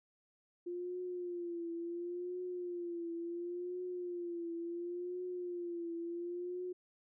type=tone with vibrato; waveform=sine; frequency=349.2 Hz; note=F4; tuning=in tune; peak=-38 dBFS; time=0.66-6.73 s; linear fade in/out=10 ms; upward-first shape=triangle; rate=0.71 Hz; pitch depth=70 cents each way; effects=none